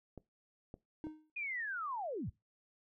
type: clicks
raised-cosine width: 2 ms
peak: -34 dBFS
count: 3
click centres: 0.177 / 0.741 / 1.069 s
type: tone with exponential decay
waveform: triangle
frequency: 310 Hz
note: D#4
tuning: 6 cents flat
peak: -35 dBFS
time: 1.04-1.3 s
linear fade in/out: 0 ms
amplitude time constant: 55 ms
type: linear sweep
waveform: sine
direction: down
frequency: 2489 to 57.6 Hz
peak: -37 dBFS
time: 1.36-2.3 s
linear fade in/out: 10 ms
effects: noise-tail reverb RT60 0.2 s tail -20 dB re dry